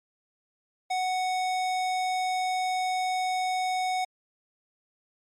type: tone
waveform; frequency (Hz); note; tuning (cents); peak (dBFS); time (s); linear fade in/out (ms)
square; 741; F#5; +2; -26; 0.9-4.05; 10
effects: low-pass 8000 Hz 12 dB/octave + MP3 96 kbps